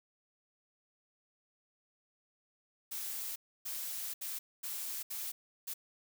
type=noise bursts at uneven times; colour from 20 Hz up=blue; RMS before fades=-40 dBFS; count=6; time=2.91-3.36 / 3.65-4.14 / 4.21-4.39 / 4.63-5.03 / 5.1-5.32 / 5.67-5.74 s; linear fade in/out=10 ms; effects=none